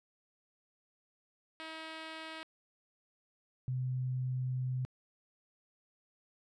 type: tone pair in turn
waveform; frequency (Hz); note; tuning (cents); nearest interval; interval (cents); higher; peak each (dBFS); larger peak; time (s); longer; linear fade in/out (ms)
5% pulse / sine; 319.5 / 127.9; D#4 / C3; +46 / -39; octave + major third; 1585; first; -31 / -32; first; 1.6-2.43 / 3.68-4.85; second; 0
effects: low-pass 5000 Hz 12 dB/octave